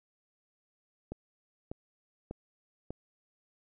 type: click train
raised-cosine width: 2 ms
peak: -25 dBFS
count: 4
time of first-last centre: 1.12-2.906 s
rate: 1.68 Hz
effects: none